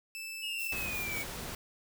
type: tone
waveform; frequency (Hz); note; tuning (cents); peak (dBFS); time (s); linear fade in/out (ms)
sawtooth; 2637; E7; 0; -36; 0.15-0.73; 0
type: exponential sweep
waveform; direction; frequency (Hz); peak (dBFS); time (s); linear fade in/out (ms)
triangle; down; 2898 to 2231; -34; 0.42-1.24; 20
type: noise with tremolo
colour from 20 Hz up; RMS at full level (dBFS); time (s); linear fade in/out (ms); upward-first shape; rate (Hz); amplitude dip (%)
violet; -41; 0.58-1.25; 20; square; 5.5; 45
type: noise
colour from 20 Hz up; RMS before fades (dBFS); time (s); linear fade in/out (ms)
pink; -41; 0.72-1.55; 2
effects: none